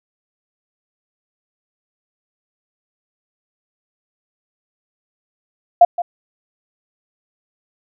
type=tone with echo; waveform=sine; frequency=698.5 Hz; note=F5; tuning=in tune; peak=-3 dBFS; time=5.81-5.85 s; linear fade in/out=5 ms; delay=170 ms; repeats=1; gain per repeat=-14 dB; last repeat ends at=6.02 s; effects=none